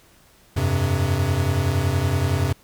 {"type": "chord", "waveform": "square", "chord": "F suspended second", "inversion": "none", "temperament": "equal with one note detuned", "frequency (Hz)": [87.31, 98, 132.26], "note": ["F2", "G2", "C3"], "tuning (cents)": [0, 0, 19], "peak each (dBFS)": -24, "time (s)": [0.56, 2.53], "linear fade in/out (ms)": 10, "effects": ["pink hiss -54 dBFS RMS until 2.63 s"]}